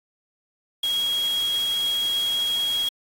sine tone in noise, 3295 Hz, G#7, 14 cents flat, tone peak -21 dBFS, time 0.83-2.89 s, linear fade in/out 5 ms, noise white, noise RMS -36 dBFS, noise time 0.83-2.89 s, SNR +12 dB, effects AAC 48 kbps

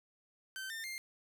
sawtooth tone with pitch steps, 1544 / 1804.6 / 2109 Hz, G6 / A6 / C7, -27 / +43 / +13 cents, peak -37 dBFS, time 0.56-0.98 s, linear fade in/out 0 ms, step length 140 ms, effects none

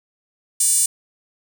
5% pulse tone with high-pass filter, 587.3 Hz, D5, in tune, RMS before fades -17 dBFS, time 0.6-0.86 s, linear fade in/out 5 ms, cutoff 9100 Hz, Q 4.4, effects none

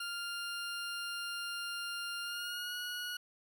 20% pulse tone with pitch glide, 1400 to 1454.4 Hz, F6 to F#6, +4 to -30 cents, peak -33 dBFS, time 0-3.17 s, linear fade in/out 5 ms, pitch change +66 cents, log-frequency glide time 2.22-2.75 s, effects none

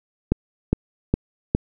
click train, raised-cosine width 3 ms, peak -4 dBFS, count 4, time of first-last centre 0.32-1.55 s, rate 2.44 Hz, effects none

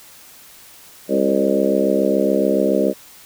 harmonic tone with a mistuned harmonic, 67.1 Hz, C2, 44 cents sharp, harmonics 3 / 4 / 5 / 6 / 7 / 8 / 9, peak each -22 / -22 / -22 / -22 / -22 / -22 / -22 dBFS, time 1.08-2.94 s, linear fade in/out 50 ms, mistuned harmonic 8, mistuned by +23 cents, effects white hiss -44 dBFS RMS until 3.25 s

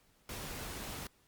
pink noise, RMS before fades -43 dBFS, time 0.29-1.07 s, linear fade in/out 2 ms, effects pink hiss -69 dBFS RMS until 1.27 s + Opus 48 kbps

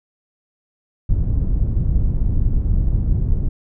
pink low-pass noise, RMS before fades -17 dBFS, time 1.09-3.49 s, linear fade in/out 5 ms, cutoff 120 Hz, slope 12 dB/octave, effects none

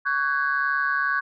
sine tone cluster, 1123 / 1504 / 1646 Hz, C#6 / F#6 / G#6, +22 / +28 / -16 cents, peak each -25 / -24 / -25 dBFS, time 0.05-1.21 s, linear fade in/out 20 ms, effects tanh soft clip ceiling -13 dBFS

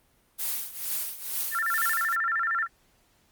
blue noise with tremolo, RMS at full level -28 dBFS, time 0.38-2.16 s, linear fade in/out 20 ms, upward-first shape triangle, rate 2.2 Hz, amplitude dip 85%
sine tone with vibrato, 1563 Hz, G6, 6 cents flat, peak -24 dBFS, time 1.51-2.68 s, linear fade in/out 50 ms, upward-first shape square, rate 13 Hz, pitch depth 230 cents each way
effects pink hiss -65 dBFS RMS until 3.31 s + Opus 32 kbps

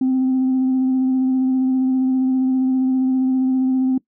sine tone with vibrato, 260 Hz, C4, 11 cents flat, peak -13 dBFS, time 0.01-3.98 s, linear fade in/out 5 ms, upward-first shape triangle, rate 15 Hz, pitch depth 19 cents each way, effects noise-tail reverb RT60 0.1 s tail -21 dB re dry + tanh soft clip ceiling -12 dBFS

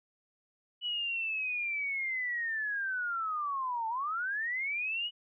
sine linear two-way sweep, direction down then up, 2960 to 877 to 2960 Hz, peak -31 dBFS, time 0.81-5.11 s, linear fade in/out 50 ms, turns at 3.88 s, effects none

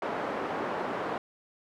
pink band-pass noise, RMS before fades -33 dBFS, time 0.02-1.18 s, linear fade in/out 2 ms, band 350 to 1200 Hz, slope 12 dB/octave, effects none

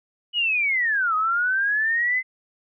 sine linear two-way sweep, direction down then up, 2960 to 1244.5 to 2060 Hz, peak -19 dBFS, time 0.33-2.23 s, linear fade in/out 50 ms, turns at 1.15 s, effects none

